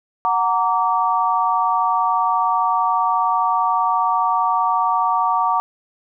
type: chord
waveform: sine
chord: Gb augmented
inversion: none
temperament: just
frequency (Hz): 740 / 925 / 1156.2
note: Gb5 / Bb5 / D6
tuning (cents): 0 / -14 / -27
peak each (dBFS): -21 / -19 / -19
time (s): 0.25-5.6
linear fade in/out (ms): 0
effects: none